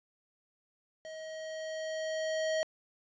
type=tone with level ramp; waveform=square; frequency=633 Hz; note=D#5; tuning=30 cents sharp; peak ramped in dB=-43 to -29 dBFS; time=1.05-2.63 s; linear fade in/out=0 ms; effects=resampled to 16000 Hz + 11-bit